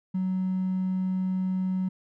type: tone with hard clipping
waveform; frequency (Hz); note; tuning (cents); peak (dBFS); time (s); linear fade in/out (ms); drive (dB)
triangle; 186.5; F#3; +14; -25; 0.14-1.89; 10; 4
effects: none